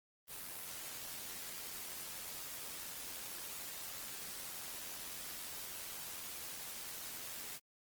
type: noise with amplitude modulation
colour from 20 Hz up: white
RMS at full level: -44 dBFS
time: 0.27-7.6 s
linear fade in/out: 50 ms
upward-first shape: sine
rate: 88.7 Hz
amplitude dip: 50%
effects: Opus 24 kbps